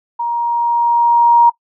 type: tone with level ramp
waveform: sine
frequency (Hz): 943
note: A#5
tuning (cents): +20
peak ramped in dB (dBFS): -16 to -4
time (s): 0.19-1.5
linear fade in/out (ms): 10
effects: noise-tail reverb RT60 0.1 s tail -22 dB re dry